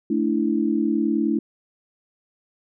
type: chord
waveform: sine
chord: A suspended fourth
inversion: none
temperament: equal with one note detuned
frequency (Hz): 220 / 290.1 / 329.6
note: A3 / D4 / E4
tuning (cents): 0 / -21 / 0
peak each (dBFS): -23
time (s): 0.1-1.39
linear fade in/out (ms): 5
effects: none